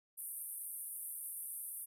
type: band-pass noise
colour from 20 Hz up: pink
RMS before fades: -45 dBFS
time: 0.17-1.86 s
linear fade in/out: 20 ms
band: 9000 to 14000 Hz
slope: 96 dB/octave
effects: none